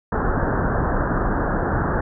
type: low-pass noise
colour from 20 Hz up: pink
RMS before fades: -21 dBFS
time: 0.12-2.01 s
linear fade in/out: 5 ms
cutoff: 1700 Hz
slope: 96 dB/octave
effects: none